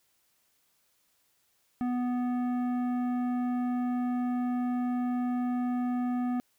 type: tone with tanh clipping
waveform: triangle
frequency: 246.9 Hz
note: B3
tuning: in tune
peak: -29 dBFS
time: 1.81-6.4 s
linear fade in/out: 0 ms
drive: 16 dB
effects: white hiss -71 dBFS RMS until 6.58 s